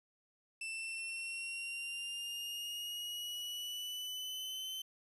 40% pulse exponential sweep, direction up, 2660 to 3073 Hz, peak -39 dBFS, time 0.61-4.82 s, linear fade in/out 5 ms, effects resampled to 32000 Hz + 11-bit

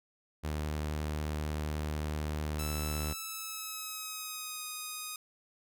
sawtooth tone, 75.9 Hz, D#2, 42 cents flat, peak -29 dBFS, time 0.43-3.14 s, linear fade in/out 20 ms
5% pulse tone with pitch glide, 1318.5 to 1244.5 Hz, E6 to D#6, 0 to 0 cents, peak -27 dBFS, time 2.59-5.16 s, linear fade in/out 2 ms, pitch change -100 cents, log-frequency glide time 3.08-4.65 s
effects none

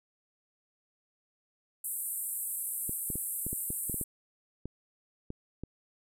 white band-pass noise, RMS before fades -36 dBFS, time 1.84-4.04 s, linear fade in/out 5 ms, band 8000 to 14000 Hz, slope 96 dB/octave
clicks, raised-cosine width 3 ms, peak -25 dBFS, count 12, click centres 2.894 / 3.102 / 3.156 / 3.466 / 3.53 / 3.704 / 3.897 / 3.943 / 4.013 / 4.656 / 5.304 / 5.636 s
effects none

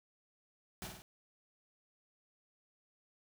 pink noise with echo, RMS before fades -44 dBFS, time 0.82-0.87 s, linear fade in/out 0 ms, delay 50 ms, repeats 3, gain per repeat -4 dB, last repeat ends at 1.02 s, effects none

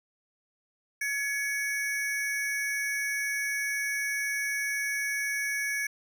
square ring-modulated tone, 1964 Hz, B6, 10 cents flat, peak -26 dBFS, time 1.01-5.87 s, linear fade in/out 5 ms, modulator 270 Hz, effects none

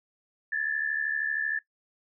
sine tone pair together, 1694 / 1766.9 Hz, G#6 / A6, +34 / +7 cents, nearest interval minor second, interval 73 cents, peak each -30 / -29 dBFS, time 0.52-1.59 s, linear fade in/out 5 ms, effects noise-tail reverb RT60 0.1 s tail -18 dB re dry

